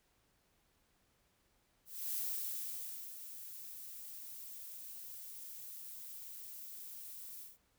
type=noise with ADSR envelope; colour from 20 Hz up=violet; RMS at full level=-38 dBFS; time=1.85-7.58 s; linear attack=290 ms; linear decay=960 ms; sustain=-11 dB; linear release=170 ms; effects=pink hiss -75 dBFS RMS until 7.78 s